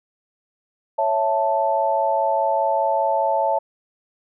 sine chord, A major, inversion first, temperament equal, 554.4 / 659.3 / 880 Hz, C#5 / E5 / A5, 0 / 0 / 0 cents, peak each -23 / -22 / -20 dBFS, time 0.98-3.59 s, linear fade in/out 10 ms, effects none

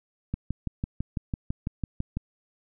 click train, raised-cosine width 5 ms, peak -16 dBFS, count 12, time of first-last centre 0.34-2.17 s, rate 6.01 Hz, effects none

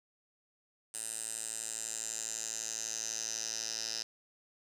10% pulse tone with band-pass filter sweep, 112 Hz, A2, 31 cents sharp, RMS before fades -39 dBFS, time 0.94-4.03 s, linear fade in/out 5 ms, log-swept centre 8800 to 5400 Hz, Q 6, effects none

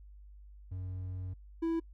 triangle tone pair in turn, 92.5 / 329.6 Hz, F#2 / E4, 0 / 0 cents, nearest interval octave + minor seventh, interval 2200 cents, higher second, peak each -35 / -27 dBFS, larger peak second, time 0.71-1.34 / 1.62-1.8 s, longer first, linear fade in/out 10 ms, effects noise-tail reverb RT60 0.1 s tail -25 dB re dry + added 50 Hz sine -50 dBFS peak until 1.93 s

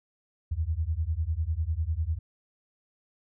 sine beating tone pair, 75.5 / 85.5 Hz, D2 / F2, +48 / -36 cents, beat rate 10 Hz, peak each -29 / -29 dBFS, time 0.51-2.19 s, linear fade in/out 10 ms, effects none

